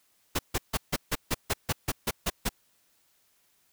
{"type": "noise bursts", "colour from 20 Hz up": "pink", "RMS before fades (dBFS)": -27, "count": 12, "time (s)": [0.35, 2.492], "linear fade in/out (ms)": 10, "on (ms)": 41, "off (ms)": 150, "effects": ["white hiss -68 dBFS RMS until 3.72 s"]}